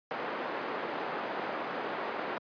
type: band-pass noise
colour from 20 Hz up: pink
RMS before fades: -36 dBFS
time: 0.11-2.38 s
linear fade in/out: 0 ms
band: 380 to 1600 Hz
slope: 12 dB/octave
effects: high-pass 150 Hz 12 dB/octave + resampled to 11025 Hz